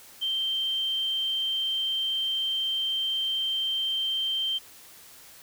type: tone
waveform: sine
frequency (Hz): 3136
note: G7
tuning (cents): 0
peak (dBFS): -25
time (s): 0.21-4.59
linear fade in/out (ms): 20
effects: white hiss -50 dBFS RMS until 5.42 s